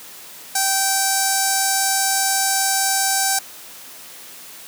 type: tone with notch filter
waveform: 5% pulse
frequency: 777 Hz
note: G5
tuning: 16 cents flat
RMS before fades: -19 dBFS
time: 0.55-3.39 s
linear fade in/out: 5 ms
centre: 2900 Hz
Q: 0.59
effects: white hiss -39 dBFS RMS until 4.67 s + high-pass 150 Hz 12 dB/octave